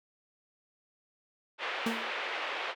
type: band-pass noise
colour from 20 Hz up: white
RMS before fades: -36 dBFS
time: 1.58-2.75 s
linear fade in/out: 50 ms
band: 410 to 2900 Hz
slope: 24 dB/octave
type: tone with exponential decay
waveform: 35% pulse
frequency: 228.3 Hz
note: A#3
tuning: 36 cents flat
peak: -25 dBFS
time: 1.86-2.13 s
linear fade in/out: 5 ms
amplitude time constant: 58 ms
effects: none